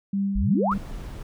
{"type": "tone with tremolo", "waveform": "sine", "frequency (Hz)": 197.7, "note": "G3", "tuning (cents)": 15, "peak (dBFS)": -21, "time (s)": [0.13, 0.78], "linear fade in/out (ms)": 5, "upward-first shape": "sine", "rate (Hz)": 3, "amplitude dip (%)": 35}
{"type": "exponential sweep", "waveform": "sine", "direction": "up", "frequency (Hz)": [38.37, 1480], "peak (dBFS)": -21, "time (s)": [0.35, 0.74], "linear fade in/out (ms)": 10}
{"type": "noise", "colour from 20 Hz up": "brown", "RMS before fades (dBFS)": -35, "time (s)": [0.71, 1.23], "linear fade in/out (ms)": 5}
{"effects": []}